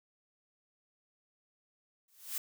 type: noise with exponential growth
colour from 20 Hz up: blue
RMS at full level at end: -33 dBFS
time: 2.08-2.38 s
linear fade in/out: 2 ms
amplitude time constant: 64 ms
effects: none